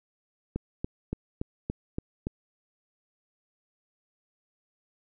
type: click train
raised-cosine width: 3 ms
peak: -17 dBFS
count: 7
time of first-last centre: 0.56-2.269 s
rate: 3.51 Hz
effects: none